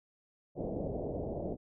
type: low-pass noise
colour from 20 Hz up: white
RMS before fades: -37 dBFS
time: 0.55-1.57 s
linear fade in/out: 50 ms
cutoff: 660 Hz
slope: 48 dB/octave
effects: none